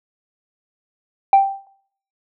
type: tone with exponential decay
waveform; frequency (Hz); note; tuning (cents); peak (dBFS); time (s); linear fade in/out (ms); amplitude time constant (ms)
sine; 784; G5; 0; -3; 1.33-1.67; 2; 72
effects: noise-tail reverb RT60 0.6 s tail -18 dB re dry + tanh soft clip ceiling -5 dBFS